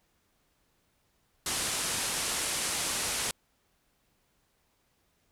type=low-pass noise; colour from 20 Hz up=white; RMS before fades=-32 dBFS; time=1.46-3.31 s; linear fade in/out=2 ms; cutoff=11000 Hz; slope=48 dB/octave; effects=pink hiss -72 dBFS RMS until 5.31 s